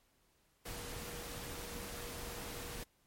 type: tone in noise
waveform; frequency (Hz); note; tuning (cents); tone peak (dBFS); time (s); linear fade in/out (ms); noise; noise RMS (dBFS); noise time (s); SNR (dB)
sine; 478.2; A#4; +44; -52; 0.65-2.84; 10; pink; -45; 0.65-2.84; -10
effects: pink hiss -73 dBFS RMS until 3.06 s + MP3 64 kbps